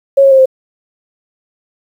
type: tone with pitch steps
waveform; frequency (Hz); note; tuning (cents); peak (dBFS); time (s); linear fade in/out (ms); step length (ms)
sine; 550 / 545 / 532 / 524; C#5 / C#5 / C5 / C5; -14 / -29 / +29 / +2; -3; 0.17-0.458; 10; 72
effects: 7-bit